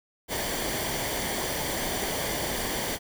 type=noise with comb filter; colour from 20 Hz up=pink; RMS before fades=-30 dBFS; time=0.28-2.99 s; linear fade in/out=50 ms; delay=0.76 ms; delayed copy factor=-0.55; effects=none